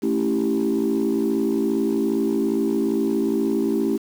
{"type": "chord", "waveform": "sine", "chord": "A dominant seventh", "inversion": "none", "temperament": "equal", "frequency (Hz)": [220, 277.2, 329.6, 392], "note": ["A3", "C#4", "E4", "G4"], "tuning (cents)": [0, 0, 0, 0], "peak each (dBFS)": -23, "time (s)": [0.02, 3.98], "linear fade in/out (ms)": 20, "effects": ["tanh soft clip ceiling -13 dBFS", "7-bit"]}